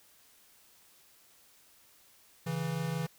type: tone pair together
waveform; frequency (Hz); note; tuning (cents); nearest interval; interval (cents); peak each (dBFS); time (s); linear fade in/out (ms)
square; 138.59 / 164.24; C#3 / E3; 0 / -6; minor third; 294; -37 / -34; 2.46-3.07; 10
effects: white hiss -62 dBFS RMS until 3.18 s